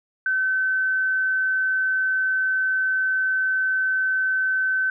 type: tone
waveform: sine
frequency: 1529 Hz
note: G6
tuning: 44 cents flat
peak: -19 dBFS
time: 0.26-4.9 s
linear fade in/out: 2 ms
effects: none